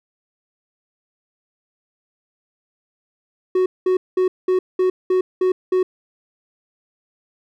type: tone bursts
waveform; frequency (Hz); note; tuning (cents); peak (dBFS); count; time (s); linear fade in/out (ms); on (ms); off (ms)
triangle; 370; F#4; 0; -12; 8; 3.55-5.83; 5; 110; 200
effects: none